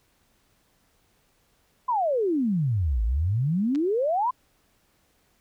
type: exponential two-way sweep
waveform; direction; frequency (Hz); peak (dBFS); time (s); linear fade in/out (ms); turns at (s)
sine; down then up; 1046.5 to 51.91 to 1046.5; -21; 1.88-4.31; 10; 3.03
type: clicks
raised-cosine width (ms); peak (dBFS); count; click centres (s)
0.2; -26; 2; 3.75 / 3.757
effects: pink hiss -66 dBFS RMS until 5.4 s